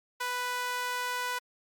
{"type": "tone with high-pass filter", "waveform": "sawtooth", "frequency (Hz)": 494.6, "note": "B4", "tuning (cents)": 3, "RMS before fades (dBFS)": -33, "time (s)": [0.2, 1.39], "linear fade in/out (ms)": 10, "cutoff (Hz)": 1100, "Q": 1.6, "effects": ["Opus 48 kbps"]}